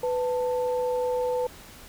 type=tone pair together; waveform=sine; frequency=497.8 / 886.5 Hz; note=B4 / A5; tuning=+14 / +13 cents; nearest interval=minor seventh; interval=999 cents; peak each=-24 / -32 dBFS; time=0.03-1.47 s; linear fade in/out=5 ms; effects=pink hiss -47 dBFS RMS until 1.88 s